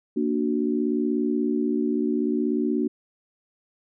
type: chord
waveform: sine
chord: Bb augmented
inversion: none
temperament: equal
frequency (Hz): 233.1 / 293.7 / 370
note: Bb3 / D4 / F#4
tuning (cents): 0 / 0 / 0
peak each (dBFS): -25 / -25 / -27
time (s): 0.16-2.88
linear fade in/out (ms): 10
effects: none